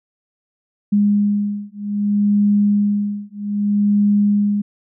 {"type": "beating tone pair", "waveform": "sine", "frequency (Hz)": [204.8, 205.43], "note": ["G#3", "G#3"], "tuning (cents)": [-24, -19], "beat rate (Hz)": 0.63, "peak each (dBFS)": -17, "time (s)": [0.92, 4.62], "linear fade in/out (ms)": 10, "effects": []}